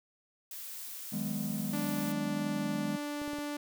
blue noise, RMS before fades -43 dBFS, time 0.51-2.12 s, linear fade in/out 2 ms
triangle chord, G# minor seventh, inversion second, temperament just, 155.74 / 186.89 / 207.7 / 249.2 Hz, D#3 / F#3 / G#3 / B3, +2 / +18 / 0 / +16 cents, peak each -38 / -39 / -33 / -38 dBFS, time 1.12-2.97 s, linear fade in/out 10 ms
sawtooth tone, 292.7 Hz, D4, 6 cents flat, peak -31 dBFS, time 1.73-3.57 s, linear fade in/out 5 ms
clicks, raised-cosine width 2 ms, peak -33 dBFS, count 4, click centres 3.217 / 3.278 / 3.333 / 3.386 s
effects none

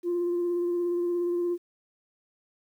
sine tone with vibrato, 349.2 Hz, F4, in tune, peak -23 dBFS, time 0.03-1.58 s, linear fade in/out 50 ms, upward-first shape sine, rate 17 Hz, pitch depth 18 cents each way, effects tanh soft clip ceiling -22 dBFS + 10-bit

